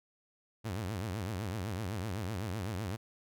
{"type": "tone with vibrato", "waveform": "sawtooth", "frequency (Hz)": 100, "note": "G2", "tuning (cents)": 35, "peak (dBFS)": -31, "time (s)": [0.64, 2.97], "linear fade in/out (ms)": 20, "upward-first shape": "triangle", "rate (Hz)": 7.9, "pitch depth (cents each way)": 290, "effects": []}